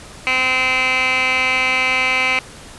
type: tone with band-pass filter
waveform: 15% pulse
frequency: 257.9 Hz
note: C4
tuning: 25 cents flat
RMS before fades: -17 dBFS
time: 0.27-2.39 s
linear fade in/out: 0 ms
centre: 2200 Hz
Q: 4
effects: pink hiss -38 dBFS RMS until 2.78 s + resampled to 24000 Hz